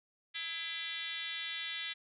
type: tone with frequency modulation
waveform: sine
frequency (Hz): 2728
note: F7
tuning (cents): -41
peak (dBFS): -37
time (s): 0.34-1.94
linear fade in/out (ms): 20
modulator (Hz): 358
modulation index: 2.9
effects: none